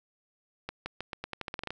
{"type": "accelerating click train", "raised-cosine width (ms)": 0.3, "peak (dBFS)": -19, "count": 13, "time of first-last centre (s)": [0.69, 1.706], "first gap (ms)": 170, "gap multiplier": 0.86, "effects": []}